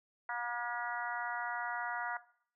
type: harmonic tone with a mistuned harmonic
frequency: 239.5 Hz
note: A#3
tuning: 47 cents sharp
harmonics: 3 / 4 / 5 / 6 / 7 / 8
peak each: -43 / -40 / -46 / -40 / -45 / -45 dBFS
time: 0.29-2.17 s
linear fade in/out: 2 ms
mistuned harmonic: 8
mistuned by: +20 cents
effects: noise-tail reverb RT60 0.6 s tail -18 dB re dry